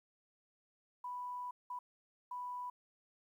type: tone bursts at uneven times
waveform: sine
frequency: 987.8 Hz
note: B5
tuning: in tune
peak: -40 dBFS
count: 3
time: 1.04-1.51 / 1.7-1.79 / 2.31-2.7 s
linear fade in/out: 5 ms
effects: 12-bit